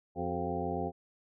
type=harmonic tone with a mistuned harmonic; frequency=87.31 Hz; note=F2; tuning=in tune; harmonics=1 / 2 / 3 / 4 / 5 / 6 / 8 / 9; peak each=-41 / -39 / -40 / -39 / -40 / -41 / -39 / -39 dBFS; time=0.15-0.92 s; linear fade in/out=50 ms; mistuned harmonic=4; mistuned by=+87 cents; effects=none